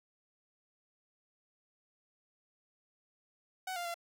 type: tone with pitch steps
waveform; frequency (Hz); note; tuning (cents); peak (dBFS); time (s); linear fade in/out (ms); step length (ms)
sawtooth; 748 / 698 / 685; F#5 / F5 / F5; +19 / -1 / -34; -33; 3.67-3.943; 5; 91
effects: none